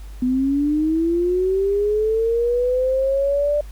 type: linear sweep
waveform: sine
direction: up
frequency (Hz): 247.7 to 593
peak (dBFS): -16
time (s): 0.22-3.61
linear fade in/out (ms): 5
effects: added 50 Hz sine -33 dBFS peak until 3.71 s + pink hiss -50 dBFS RMS until 3.71 s